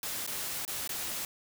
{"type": "noise with dropouts", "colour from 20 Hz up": "white", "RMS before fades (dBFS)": -36, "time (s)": [0.03, 1.25], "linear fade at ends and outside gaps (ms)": 1, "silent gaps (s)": [[0.265, 0.275], [0.651, 0.678], [0.876, 0.892]], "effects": []}